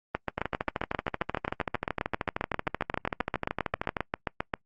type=two click trains; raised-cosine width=0.5 ms; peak=-12 / -13 dBFS; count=34 / 48; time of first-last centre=0.15-4.538 / 0.38-3.968 s; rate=7.52 / 13.1 Hz; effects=noise-tail reverb RT60 0.1 s tail -26 dB re dry + Opus 24 kbps